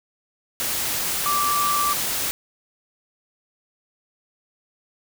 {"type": "tone in noise", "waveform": "sine", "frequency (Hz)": 1168, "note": "D6", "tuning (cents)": -10, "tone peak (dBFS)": -20, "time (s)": [1.26, 1.93], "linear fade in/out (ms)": 0, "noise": "white", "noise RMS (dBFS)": -25, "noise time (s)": [0.6, 2.31], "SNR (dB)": 2, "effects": []}